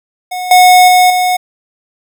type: tone with level steps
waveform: square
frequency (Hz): 730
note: F#5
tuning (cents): -24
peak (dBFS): -18 / -3 / -5 / -10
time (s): 0.31-1.37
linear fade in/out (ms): 10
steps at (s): 0.51 / 0.88 / 1.1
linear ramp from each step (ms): 2
effects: none